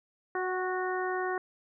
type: harmonic tone with a mistuned harmonic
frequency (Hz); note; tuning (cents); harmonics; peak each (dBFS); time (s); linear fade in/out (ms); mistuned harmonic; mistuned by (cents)
368; F#4; -9; 1 / 2 / 3 / 4 / 5; -32 / -35 / -37 / -38 / -39; 0.35-1.38; 2; 2; +18
effects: none